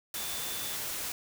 sine tone in noise, 3520 Hz, A7, in tune, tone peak -43 dBFS, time 0.16-0.75 s, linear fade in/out 2 ms, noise white, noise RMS -36 dBFS, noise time 0.14-1.12 s, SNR -10 dB, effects none

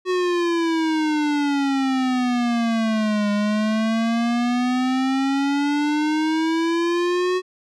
square exponential two-way sweep, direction down then up, 370 to 205 to 370 Hz, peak -19 dBFS, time 0.05-7.42 s, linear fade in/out 50 ms, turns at 3.31 s, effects low-pass 5000 Hz 12 dB/octave

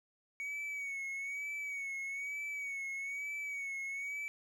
triangle tone with vibrato, 2241 Hz, C#7, 18 cents sharp, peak -36 dBFS, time 0.4-4.28 s, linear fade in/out 0 ms, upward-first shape sine, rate 1.1 Hz, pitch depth 54 cents each way, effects 12-bit

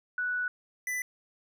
sine / square tone pair in turn, 1478 / 1993.5 Hz, F#6 / B6, -2 / +16 cents, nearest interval perfect fourth, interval 518 cents, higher second, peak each -28 / -31 dBFS, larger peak first, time 0.18-0.48 / 0.87-1.02 s, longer first, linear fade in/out 2 ms, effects none

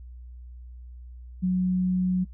sine tone, 183.4 Hz, F#3, 15 cents flat, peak -21 dBFS, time 1.42-2.25 s, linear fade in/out 20 ms, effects noise-tail reverb RT60 0.1 s tail -25 dB re dry + added 61 Hz sine -40 dBFS peak until 2.33 s

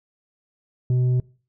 sine tone with tanh clipping, 125.5 Hz, B2, 28 cents sharp, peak -18 dBFS, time 0.9-1.2 s, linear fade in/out 2 ms, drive 5 dB, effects noise-tail reverb RT60 0.4 s tail -23 dB re dry

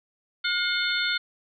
harmonic tone with a mistuned harmonic, 717 Hz, F5, 45 cents sharp, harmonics 2 / 3 / 4 / 5 / 6, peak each -27 / -30 / -35 / -29 / -31 dBFS, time 0.44-1.18 s, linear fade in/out 10 ms, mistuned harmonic 4, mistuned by +100 cents, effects none

